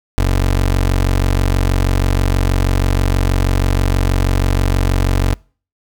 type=tone; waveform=25% pulse; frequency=46.25 Hz; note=F#1; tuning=in tune; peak=-8 dBFS; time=0.18-5.34 s; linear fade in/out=0 ms; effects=noise-tail reverb RT60 0.4 s tail -25 dB re dry